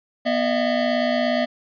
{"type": "tone cluster", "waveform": "square", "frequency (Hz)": [244.9, 609, 666], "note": ["B3", "D#5", "E5"], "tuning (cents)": [-14, -37, 18], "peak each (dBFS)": -24, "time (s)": [0.25, 1.46], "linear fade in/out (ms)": 20, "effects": ["resampled to 11025 Hz"]}